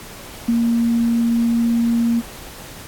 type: tone with ADSR envelope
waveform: sine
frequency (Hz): 233.1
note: A#3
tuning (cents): 0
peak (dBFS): -12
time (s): 0.48-2.22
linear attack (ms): 9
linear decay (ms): 27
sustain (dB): -2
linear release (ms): 35
effects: pink hiss -37 dBFS RMS until 2.87 s + AAC 64 kbps